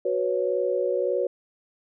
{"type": "chord", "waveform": "sine", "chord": "F# suspended fourth", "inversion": "none", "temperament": "just", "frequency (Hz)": [370, 493.3, 555], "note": ["F#4", "B4", "C#5"], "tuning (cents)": [0, -2, 2], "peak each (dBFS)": [-27, -26, -26], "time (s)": [0.05, 1.27], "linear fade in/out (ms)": 5, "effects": []}